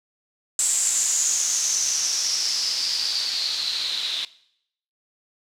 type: noise with low-pass filter sweep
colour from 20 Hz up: blue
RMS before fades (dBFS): -24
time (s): 0.59-4.25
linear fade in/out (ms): 2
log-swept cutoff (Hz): 7800 to 3700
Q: 7.7
effects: noise-tail reverb RT60 0.7 s tail -19 dB re dry